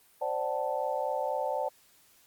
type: chord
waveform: sine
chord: D dominant seventh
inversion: third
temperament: equal with one note detuned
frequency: 523.3 / 587.3 / 751.2 / 880 Hz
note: C5 / D5 / F#5 / A5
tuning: 0 / 0 / +26 / 0 cents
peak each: -34 / -33 / -36 / -34 dBFS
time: 0.21-1.69 s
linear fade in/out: 10 ms
effects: white hiss -62 dBFS RMS until 2.26 s + Opus 32 kbps